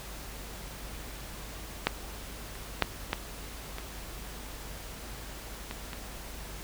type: clicks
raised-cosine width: 0.3 ms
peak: -7 / -29 / -6 / -11 / -21 / -21 / -23 dBFS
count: 7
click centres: 1.87 / 2.554 / 2.823 / 3.131 / 3.784 / 5.711 / 5.932 s
effects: added 50 Hz sine -44 dBFS peak until 6.63 s + pink hiss -44 dBFS RMS until 6.63 s